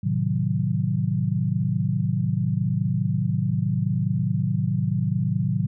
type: chord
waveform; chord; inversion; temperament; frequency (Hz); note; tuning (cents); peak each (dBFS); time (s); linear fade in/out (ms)
sine; A diminished seventh; none; equal; 110 / 130.81 / 155.56 / 185; A2 / C3 / Eb3 / Gb3; 0 / 0 / 0 / 0; -26; 0.03-5.67; 10
effects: none